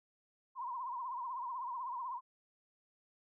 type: tone with vibrato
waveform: sine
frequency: 1000 Hz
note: B5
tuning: 21 cents sharp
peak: -38 dBFS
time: 0.55-2.21 s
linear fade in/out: 50 ms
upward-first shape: triangle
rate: 16 Hz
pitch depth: 140 cents each way
effects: none